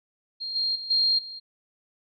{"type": "tone with level steps", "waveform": "sine", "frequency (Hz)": 4215, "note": "C8", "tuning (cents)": 12, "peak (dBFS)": [-30, -23, -33, -19, -36], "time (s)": [0.4, 1.4], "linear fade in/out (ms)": 20, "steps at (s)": [0.55, 0.75, 0.9, 1.18], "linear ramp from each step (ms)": 10, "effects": []}